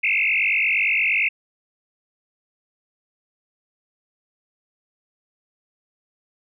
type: tone with frequency modulation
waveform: sine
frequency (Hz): 2410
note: D7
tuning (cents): +44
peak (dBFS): -17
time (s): 0.03-1.29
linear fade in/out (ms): 10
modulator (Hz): 48.6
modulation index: 6.3
effects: none